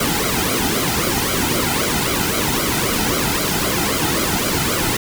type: noise with flanger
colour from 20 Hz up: pink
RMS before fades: -19 dBFS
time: 0-4.97 s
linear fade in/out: 5 ms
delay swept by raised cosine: 1.1 to 1.82 ms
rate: 3.8 Hz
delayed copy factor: -0.75
effects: none